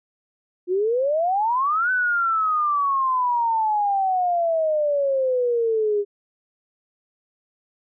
sine exponential two-way sweep, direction up then down, 349.2 to 1521 to 402.8 Hz, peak -18 dBFS, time 0.67-6.05 s, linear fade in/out 50 ms, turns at 1.91 s, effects none

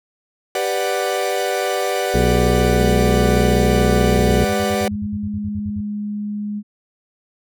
45% pulse chord, G major seventh, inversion none, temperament equal, 392 / 493.9 / 587.3 / 740 Hz, G4 / B4 / D5 / F#5, 0 / 0 / 0 / 0 cents, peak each -24 dBFS, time 0.55-4.88 s, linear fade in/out 2 ms
harmonic tone, 60.9 Hz, B1, 24 cents flat, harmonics 1 / 2 / 3 / 4 / 6 / 7, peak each -19 / -21 / -21 / -23 / -25 / -21 dBFS, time 2.14-4.45 s, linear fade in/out 5 ms
sine tone, 207.7 Hz, G#3, in tune, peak -22 dBFS, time 2.76-6.63 s, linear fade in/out 50 ms
sine tone bursts, 92.5 Hz, F#2, in tune, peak -24 dBFS, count 16, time 4.17-5.808 s, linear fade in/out 5 ms, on 48 ms, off 58 ms
effects none

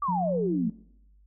sine exponential sweep, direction down, 1200 to 207.7 Hz, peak -25 dBFS, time 0.02-0.7 s, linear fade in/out 5 ms
sine tone, 178.6 Hz, F3, 39 cents sharp, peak -27 dBFS, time 0.08-0.69 s, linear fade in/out 10 ms
effects noise-tail reverb RT60 0.8 s tail -22 dB re dry + added 50 Hz sine -55 dBFS peak until 1.26 s

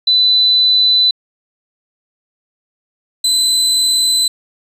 sine / 30% pulse tone pair in turn, 3999 / 4029 Hz, B7 / B7, +21 / +34 cents, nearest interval unison, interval 13 cents, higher second, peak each -8 dBFS, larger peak neither, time 0.07-1.11 / 3.24-4.28 s, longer neither, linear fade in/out 5 ms, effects resampled to 32000 Hz + 8-bit

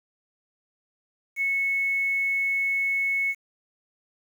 sine tone with quantisation, 2200 Hz, C#7, 14 cents flat, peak -22 dBFS, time 1.36-3.35 s, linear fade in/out 50 ms, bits 8, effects none

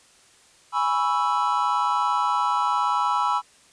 triangle chord, C# minor seventh, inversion second, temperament equal, 830.6 / 987.8 / 1108.7 / 1318.5 Hz, G#5 / B5 / C#6 / E6, 0 / 0 / 0 / 0 cents, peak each -25 / -22 / -27 / -23 dBFS, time 0.72-3.42 s, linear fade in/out 50 ms, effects white hiss -55 dBFS RMS until 3.72 s + resampled to 22050 Hz

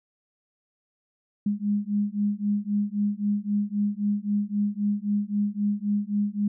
sine beating tone pair, 203.7 / 207.5 Hz, G#3 / G#3, -33 / -1 cents, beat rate 3.8 Hz, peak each -26 dBFS, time 1.46-6.48 s, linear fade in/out 5 ms, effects none

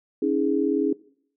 sine chord, C# suspended second, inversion none, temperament equal with one note detuned, 277.2 / 317.1 / 415.3 Hz, C#4 / D#4 / G#4, 0 / +33 / 0 cents, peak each -24 dBFS, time 0.22-0.93 s, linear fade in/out 5 ms, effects noise-tail reverb RT60 0.6 s tail -20 dB re dry

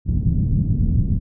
white low-pass noise, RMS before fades -18 dBFS, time 0.05-1.2 s, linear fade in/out 50 ms, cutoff 170 Hz, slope 24 dB/octave, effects none

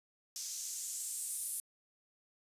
blue noise with band-pass filter sweep, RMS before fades -41 dBFS, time 0.36-1.6 s, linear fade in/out 0 ms, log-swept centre 5800 to 10000 Hz, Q 2.7, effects resampled to 32000 Hz

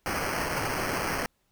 violet noise with sample-and-hold, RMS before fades -30 dBFS, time 0.06-1.26 s, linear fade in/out 0 ms, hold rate 3675 Hz, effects pink hiss -72 dBFS RMS until 1.51 s

